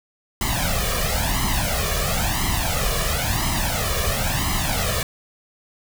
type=noise with flanger; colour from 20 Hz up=pink; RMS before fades=-22 dBFS; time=0.41-5.03 s; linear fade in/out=2 ms; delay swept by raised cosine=0.98 to 1.74 ms; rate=0.98 Hz; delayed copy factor=+0.85; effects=none